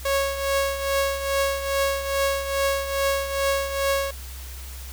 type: tone with tremolo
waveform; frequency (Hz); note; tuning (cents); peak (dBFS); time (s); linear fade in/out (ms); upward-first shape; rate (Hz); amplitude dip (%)
sawtooth; 551; C#5; -11; -15; 0.05-4.11; 5; triangle; 2.4; 70
effects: added 65 Hz sine -35 dBFS peak until 4.92 s + white hiss -42 dBFS RMS until 4.92 s